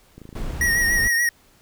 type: click train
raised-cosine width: 3 ms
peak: -27 dBFS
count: 25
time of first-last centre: 0.18-1.069 s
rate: 27 Hz
type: noise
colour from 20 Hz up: brown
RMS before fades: -28 dBFS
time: 0.35-1.08 s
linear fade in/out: 5 ms
type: tone with vibrato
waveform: square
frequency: 1884 Hz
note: A#6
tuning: 18 cents sharp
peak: -18 dBFS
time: 0.61-1.29 s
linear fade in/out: 2 ms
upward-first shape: triangle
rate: 6.9 Hz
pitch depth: 49 cents each way
effects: pink hiss -56 dBFS RMS until 1.61 s